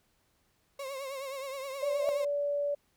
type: tone with vibrato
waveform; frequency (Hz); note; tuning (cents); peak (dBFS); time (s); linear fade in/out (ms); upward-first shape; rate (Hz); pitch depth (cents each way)
35% pulse; 542; C#5; -39; -35; 0.79-2.25; 5; triangle; 9.5; 82
type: tone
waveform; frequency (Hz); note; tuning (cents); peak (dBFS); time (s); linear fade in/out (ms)
sine; 576; D5; -34; -28; 1.82-2.75; 10
type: tone with exponential growth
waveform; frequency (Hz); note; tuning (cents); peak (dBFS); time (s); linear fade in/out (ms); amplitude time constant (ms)
sine; 645; E5; -38; -27; 1.92-2.09; 0; 35
effects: pink hiss -72 dBFS RMS until 2.96 s